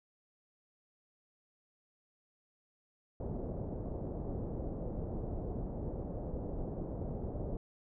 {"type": "low-pass noise", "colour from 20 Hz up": "pink", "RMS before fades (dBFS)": -39, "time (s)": [3.2, 7.57], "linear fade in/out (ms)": 2, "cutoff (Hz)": 630, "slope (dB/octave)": 24, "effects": []}